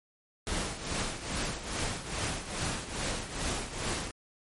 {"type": "noise with tremolo", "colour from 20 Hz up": "pink", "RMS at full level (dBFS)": -31, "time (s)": [0.47, 4.11], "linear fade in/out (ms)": 0, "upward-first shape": "triangle", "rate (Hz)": 2.4, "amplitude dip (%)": 75, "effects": ["MP3 48 kbps"]}